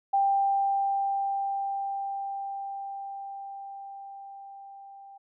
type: tone with level ramp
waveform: sine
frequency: 790 Hz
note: G5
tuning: 13 cents sharp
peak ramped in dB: -20 to -45 dBFS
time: 0.13-5.18 s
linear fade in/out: 10 ms
effects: none